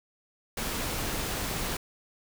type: noise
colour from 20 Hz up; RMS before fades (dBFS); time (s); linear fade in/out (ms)
pink; -32; 0.57-1.77; 5
effects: none